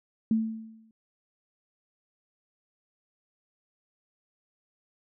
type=tone with exponential decay; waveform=sine; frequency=222.1 Hz; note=A3; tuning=16 cents sharp; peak=-19 dBFS; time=0.31-0.91 s; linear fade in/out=2 ms; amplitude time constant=130 ms; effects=none